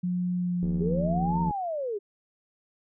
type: tone with pitch glide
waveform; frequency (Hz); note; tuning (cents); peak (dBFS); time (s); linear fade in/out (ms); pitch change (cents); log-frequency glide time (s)
sine; 179.1 to 173.3; F3 to F3; +44 to -13; -25; 0.03-1.5; 10; -57; 0.36-0.87
type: click train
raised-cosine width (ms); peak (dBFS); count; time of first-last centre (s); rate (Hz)
3; -23; 70; 0.63-1.509; 78.5
type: linear two-way sweep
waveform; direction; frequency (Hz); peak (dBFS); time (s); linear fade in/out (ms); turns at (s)
sine; up then down; 386.9 to 932.3 to 386.9; -28; 0.8-1.99; 20; 1.41
effects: none